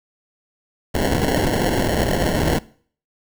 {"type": "noise with sample-and-hold", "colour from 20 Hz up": "violet", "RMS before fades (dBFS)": -19, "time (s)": [0.94, 2.59], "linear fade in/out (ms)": 10, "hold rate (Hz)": 1225, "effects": ["noise-tail reverb RT60 0.5 s tail -21 dB re dry"]}